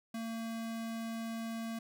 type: tone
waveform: square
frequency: 227 Hz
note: A#3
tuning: 46 cents flat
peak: -38 dBFS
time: 0.14-1.79 s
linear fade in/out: 5 ms
effects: none